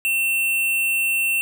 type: tone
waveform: square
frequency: 2700 Hz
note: E7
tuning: 41 cents sharp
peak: -19 dBFS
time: 0.05-1.41 s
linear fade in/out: 0 ms
effects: none